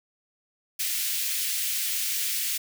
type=high-pass noise; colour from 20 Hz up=white; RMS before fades=-28 dBFS; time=0.79-2.58 s; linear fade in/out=10 ms; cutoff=2000 Hz; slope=24 dB/octave; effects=none